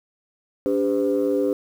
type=tone cluster; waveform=sine; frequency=287.7 / 399.6 / 508 Hz; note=D4 / G4 / B4; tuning=-36 / +33 / +49 cents; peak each=-22 dBFS; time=0.66-1.53 s; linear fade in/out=0 ms; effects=tanh soft clip ceiling -12 dBFS + 8-bit